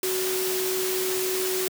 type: tone in noise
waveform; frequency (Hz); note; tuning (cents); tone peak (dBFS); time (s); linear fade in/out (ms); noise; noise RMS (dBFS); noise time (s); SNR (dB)
sine; 373.3; F#4; +15; -26; 0.03-1.68; 2; white; -29; 0.03-1.68; 0
effects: high-pass 150 Hz 12 dB/octave